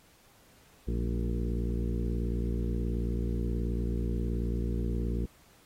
harmonic tone with a mistuned harmonic, 58.6 Hz, A#1, 10 cents sharp, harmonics 1 / 2 / 3 / 4 / 5 / 6 / 7 / 8, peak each -30 / -36 / -38 / -38 / -43 / -41 / -44 / -46 dBFS, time 0.87-5.26 s, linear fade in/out 10 ms, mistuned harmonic 4, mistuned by -68 cents, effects pink hiss -61 dBFS RMS until 5.65 s + AAC 48 kbps

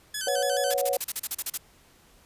10% pulse tone with vibrato, 1615 Hz, G#6, 49 cents flat, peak -21 dBFS, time 0.14-0.74 s, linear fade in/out 5 ms, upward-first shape square, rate 7 Hz, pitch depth 90 cents each way
sine chord, B suspended second, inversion none, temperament equal with one note detuned, 493.9 / 554.4 / 734.5 Hz, B4 / C#5 / F#5, 0 / 0 / -13 cents, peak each -30 / -26 / -30 dBFS, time 0.27-0.97 s, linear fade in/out 2 ms
blue noise bursts, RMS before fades -28 dBFS, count 12, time 0.7-1.576 s, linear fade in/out 5 ms, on 40 ms, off 36 ms
effects pink hiss -58 dBFS RMS until 2.25 s + resampled to 32000 Hz

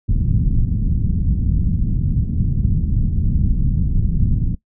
pink low-pass noise, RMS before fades -17 dBFS, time 0.08-4.55 s, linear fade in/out 5 ms, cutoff 190 Hz, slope 24 dB/octave, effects noise-tail reverb RT60 0.1 s tail -18 dB re dry

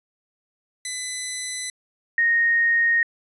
5% pulse / sine tone pair in turn, 2005 / 1859.7 Hz, B6 / A#6, +26 / -5 cents, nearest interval minor second, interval 131 cents, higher first, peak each -16 dBFS, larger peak neither, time 0.85-1.7 / 2.18-3.03 s, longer neither, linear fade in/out 2 ms, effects resampled to 24000 Hz

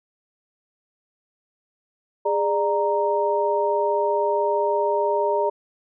sine tone cluster, 410.4 / 595 / 932 Hz, G#4 / D5 / A#5, -21 / +22 / -1 cents, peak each -23 dBFS, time 2.25-5.5 s, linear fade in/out 10 ms, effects none

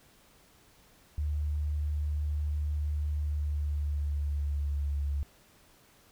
sine tone with pitch glide, 74.5 to 71.26 Hz, D2 to C#2, +25 to +48 cents, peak -28 dBFS, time 1.18-5.23 s, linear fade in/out 0 ms, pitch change -77 cents, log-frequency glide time 3.17-5.03 s, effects pink hiss -61 dBFS RMS until 6.11 s

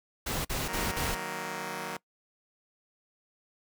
pink noise bursts, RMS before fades -32 dBFS, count 4, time 0.26-1.152 s, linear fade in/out 10 ms, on 190 ms, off 44 ms
5% pulse chord, D# minor, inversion none, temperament just, 155.56 / 186.68 / 233.3 Hz, D#3 / F#3 / A#3, 0 / +16 / +2 cents, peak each -30 / -27 / -29 dBFS, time 0.68-1.97 s, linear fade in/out 5 ms
effects noise-tail reverb RT60 0.1 s tail -22 dB re dry

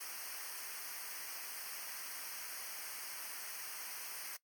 white noise with comb filter, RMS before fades -45 dBFS, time 0-4.37 s, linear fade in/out 10 ms, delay 0.27 ms, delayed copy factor -0.9, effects noise-tail reverb RT60 0.1 s tail -19 dB re dry + MP3 96 kbps

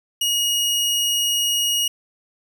sawtooth tone, 2880 Hz, F#7, 47 cents flat, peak -15 dBFS, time 0.21-1.88 s, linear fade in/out 5 ms, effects none

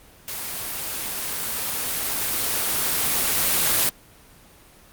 white noise with level ramp, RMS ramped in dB -31 to -19 dBFS, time 0.28-3.89 s, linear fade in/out 0 ms, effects pink hiss -50 dBFS RMS until 4.92 s + Opus 24 kbps

